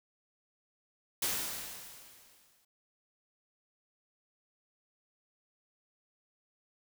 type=noise with exponential decay; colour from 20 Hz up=white; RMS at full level=-31 dBFS; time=1.22-2.65 s; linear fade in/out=5 ms; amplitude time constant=310 ms; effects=none